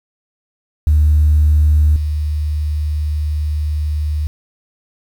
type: tone with level steps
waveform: sine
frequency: 75.6 Hz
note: D#2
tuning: 49 cents flat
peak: -7 / -15 dBFS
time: 0.87-4.27 s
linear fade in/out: 0 ms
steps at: 1.96 s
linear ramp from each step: 2 ms
effects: tanh soft clip ceiling -4 dBFS + 7-bit